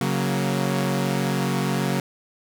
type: chord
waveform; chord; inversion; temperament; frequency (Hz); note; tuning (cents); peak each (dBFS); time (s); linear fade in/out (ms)
sawtooth; F# major; second; equal; 138.59 / 185 / 233.1; C#3 / F#3 / A#3; 0 / 0 / 0; -21 / -21 / -24; 0.01-2; 2
effects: none